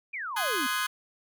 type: exponential sweep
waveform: sine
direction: down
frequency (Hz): 2489 to 240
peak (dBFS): -32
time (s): 0.13-0.67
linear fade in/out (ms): 10
type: chord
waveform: sawtooth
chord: Ab dominant seventh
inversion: first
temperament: just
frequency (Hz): 1038.3 / 1245.9 / 1495.1 / 1661.2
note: C6 / Eb6 / Gb6 / Ab6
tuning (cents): -14 / +2 / +18 / 0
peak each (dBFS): -29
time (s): 0.36-0.87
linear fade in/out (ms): 10
effects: none